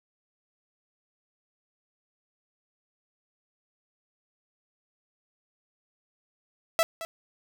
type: tone with echo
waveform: sawtooth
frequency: 659.3 Hz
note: E5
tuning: in tune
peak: -16 dBFS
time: 6.79-6.83 s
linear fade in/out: 0 ms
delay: 220 ms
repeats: 1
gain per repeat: -14 dB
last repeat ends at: 7.05 s
effects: none